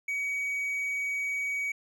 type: tone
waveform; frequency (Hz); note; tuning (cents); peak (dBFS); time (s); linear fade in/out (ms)
triangle; 2261; C#7; +34; -27; 0.08-1.72; 5
effects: none